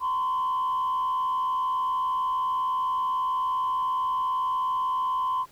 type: tone with frequency modulation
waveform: sine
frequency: 1027 Hz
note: C6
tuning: 33 cents flat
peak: -22 dBFS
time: 0-5.46 s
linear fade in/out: 50 ms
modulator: 73.6 Hz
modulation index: 0.58
effects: tanh soft clip ceiling -21 dBFS + pink hiss -56 dBFS RMS until 5.51 s